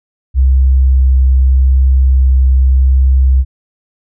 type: tone with vibrato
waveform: sine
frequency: 65.41 Hz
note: C2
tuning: in tune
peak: -5 dBFS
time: 0.34-3.45 s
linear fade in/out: 50 ms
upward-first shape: sine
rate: 0.83 Hz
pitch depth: 8 cents each way
effects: none